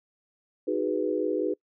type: chord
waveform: sine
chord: G# minor seventh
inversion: second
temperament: equal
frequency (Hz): 311.1 / 370 / 415.3 / 493.9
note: D#4 / F#4 / G#4 / B4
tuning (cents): 0 / 0 / 0 / 0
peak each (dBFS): -30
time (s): 0.67-1.54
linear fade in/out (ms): 10
effects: noise-tail reverb RT60 0.1 s tail -26 dB re dry